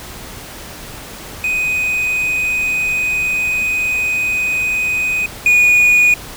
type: tone pair in turn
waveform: triangle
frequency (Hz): 2500 / 2458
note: D#7 / D#7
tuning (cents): +8 / -22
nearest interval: unison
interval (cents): 30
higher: first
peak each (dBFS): -13 / -6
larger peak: second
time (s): 1.44-5.26 / 5.46-6.14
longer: first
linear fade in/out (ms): 2
effects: pink hiss -32 dBFS RMS until 6.36 s